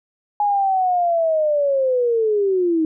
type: linear sweep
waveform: sine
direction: down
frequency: 834 to 311.1 Hz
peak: -15 dBFS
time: 0.4-2.85 s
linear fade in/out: 2 ms
effects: none